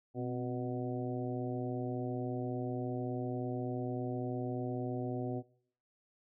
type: harmonic tone with a mistuned harmonic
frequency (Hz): 123.47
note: B2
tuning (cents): 0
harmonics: 1 / 2 / 3 / 4 / 5 / 6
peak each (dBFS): -39 / -39 / -40 / -45 / -45 / -46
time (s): 0.14-5.43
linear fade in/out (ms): 50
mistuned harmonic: 2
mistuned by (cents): +61
effects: noise-tail reverb RT60 0.6 s tail -22 dB re dry